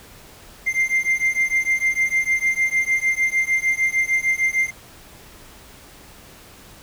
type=beating tone pair; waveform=triangle; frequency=2093 / 2099.6 Hz; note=C7 / C7; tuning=0 / +5 cents; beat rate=6.6 Hz; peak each=-19 dBFS; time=0.66-4.71 s; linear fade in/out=20 ms; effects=pink hiss -45 dBFS RMS until 6.82 s